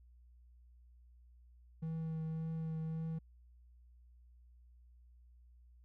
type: tone with vibrato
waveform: triangle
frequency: 160.6 Hz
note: E3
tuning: 45 cents flat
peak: -35 dBFS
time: 1.82-3.19 s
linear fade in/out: 10 ms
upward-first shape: triangle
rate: 1.8 Hz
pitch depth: 15 cents each way
effects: added 60 Hz sine -59 dBFS peak until 5.84 s